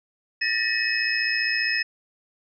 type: tone cluster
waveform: sine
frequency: 1785 / 1900 / 2550 / 5170 Hz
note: A6 / A#6 / D#7 / E8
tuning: +24 / +33 / +42 / -34 cents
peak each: -27 dBFS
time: 0.41-1.83 s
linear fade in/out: 10 ms
effects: none